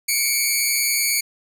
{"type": "tone pair together", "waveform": "10% pulse", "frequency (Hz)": [2188, 2318], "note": ["C#7", "D7"], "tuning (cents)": [-23, -23], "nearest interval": "minor second", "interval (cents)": 100, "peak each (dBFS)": -12, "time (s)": [0.08, 1.21], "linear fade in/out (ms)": 10, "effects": []}